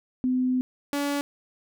sine / sawtooth tone pair in turn, 254.3 / 285.4 Hz, C4 / D4, -49 / -49 cents, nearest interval major second, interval 200 cents, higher second, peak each -21 dBFS, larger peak neither, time 0.24-0.61 / 0.93-1.21 s, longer first, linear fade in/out 0 ms, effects none

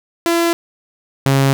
sawtooth tone pair in turn, 338.2 / 136.36 Hz, E4 / C#3, +44 / -28 cents, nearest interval octave + major third, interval 1572 cents, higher first, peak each -9 / -7 dBFS, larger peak second, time 0.26-0.53 / 1.26-1.53 s, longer neither, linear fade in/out 0 ms, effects none

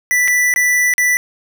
square tone with dropouts, 1975.5 Hz, B6, in tune, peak -12 dBFS, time 0.11-1.17 s, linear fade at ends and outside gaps 0 ms, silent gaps 0.277-0.281 / 0.539-0.561 / 0.938-0.981 s, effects none

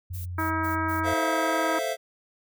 sine tone, 89.2 Hz, F2, 37 cents sharp, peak -31 dBFS, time 0.1-1.14 s, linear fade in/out 10 ms
violet noise bursts, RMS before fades -42 dBFS, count 4, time 0.13-1.01 s, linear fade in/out 20 ms, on 130 ms, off 120 ms
harmonic tone, 320 Hz, D#4, 49 cents sharp, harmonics 1 / 2 / 3 / 4 / 5 / 6 / 7, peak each -30 / -38 / -31 / -30 / -32 / -43 / -41 dBFS, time 0.38-1.79 s, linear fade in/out 5 ms
square chord, F major seventh, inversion first, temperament equal, 440 / 523.3 / 659.3 / 698.5 Hz, A4 / C5 / E5 / F5, 0 / 0 / 0 / 0 cents, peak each -36 / -33 / -30 / -34 dBFS, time 1.03-1.97 s, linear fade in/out 50 ms
effects none

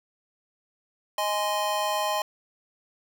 square chord, Ab major, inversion second, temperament just, 623 / 830.6 / 1038.3 Hz, Eb5 / Ab5 / C6, +2 / 0 / -14 cents, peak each -30 dBFS, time 1.18-2.22 s, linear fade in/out 2 ms, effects none

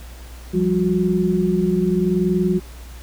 sine tone cluster, 174.6 / 195.3 / 363.7 Hz, F3 / G3 / F#4, 0 / -6 / -30 cents, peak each -20 dBFS, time 0.53-2.6 s, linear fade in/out 20 ms, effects added 60 Hz sine -35 dBFS peak until 3.02 s + pink hiss -44 dBFS RMS until 3.02 s

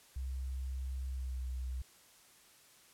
sine tone with pitch glide, 65.41 to 63.58 Hz, C2 to C2, 0 to -49 cents, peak -36 dBFS, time 0.16-1.82 s, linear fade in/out 5 ms, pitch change -49 cents, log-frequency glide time 1.1-1.41 s, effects white hiss -62 dBFS RMS until 2.93 s + low-pass 12000 Hz 12 dB/octave

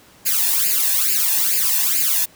blue noise with flanger, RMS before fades -18 dBFS, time 0.25-2.26 s, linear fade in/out 20 ms, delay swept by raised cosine 0.42 to 1.17 ms, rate 2.3 Hz, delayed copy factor +1, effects pink hiss -49 dBFS RMS until 2.35 s + high-pass 80 Hz 12 dB/octave

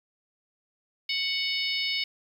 harmonic tone, 740 Hz, F#5, in tune, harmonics 3 / 4 / 5 / 6 / 7, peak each -31 / -32 / -33 / -34 / -34 dBFS, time 1.09-2.04 s, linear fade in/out 5 ms, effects 9-bit

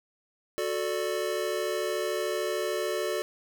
square chord, D major, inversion first, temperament just, 367.1 / 440.5 / 587.3 Hz, F#4 / A4 / D5, -14 / +2 / 0 cents, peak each -33 dBFS, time 0.58-3.22 s, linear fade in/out 0 ms, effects none

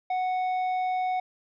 sine tone with tanh clipping, 739 Hz, F#5, 2 cents flat, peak -26 dBFS, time 0.1-1.2 s, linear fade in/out 5 ms, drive 7 dB, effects none

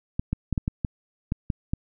clicks, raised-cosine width 5 ms, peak -12 dBFS, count 9, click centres 0.195 / 0.33 / 0.527 / 0.578 / 0.679 / 0.848 / 1.321 / 1.502 / 1.735 s, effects none

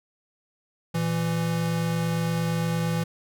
square tone pair together, 117.6 / 166.31 Hz, A#2 / E3, +16 / +16 cents, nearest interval tritone, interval 600 cents, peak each -31 / -25 dBFS, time 0.94-3.04 s, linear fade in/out 10 ms, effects none

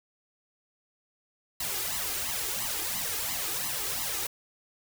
white noise with flanger, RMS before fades -32 dBFS, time 1.6-4.27 s, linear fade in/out 5 ms, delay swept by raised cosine 0.98 to 2.48 ms, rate 2.9 Hz, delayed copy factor +0.85, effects none

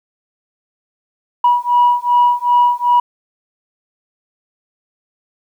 sine beating tone pair, 969 / 971.6 Hz, B5 / B5, -33 / -29 cents, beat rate 2.6 Hz, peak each -12 dBFS, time 1.44-3 s, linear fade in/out 5 ms, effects tanh soft clip ceiling -4 dBFS + 8-bit

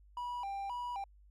triangle tone with vibrato, 878 Hz, A5, 4 cents flat, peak -35 dBFS, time 0.17-1.04 s, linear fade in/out 2 ms, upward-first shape square, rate 1.9 Hz, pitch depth 180 cents each way, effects added 50 Hz sine -58 dBFS peak until 1.3 s

